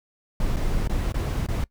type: noise with dropouts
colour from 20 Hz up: brown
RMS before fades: -24 dBFS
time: 0.4-1.64 s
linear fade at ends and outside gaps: 2 ms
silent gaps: 0.562-0.567 / 0.875-0.895 / 1.122-1.142 / 1.465-1.486 s
effects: noise-tail reverb RT60 0.1 s tail -22 dB re dry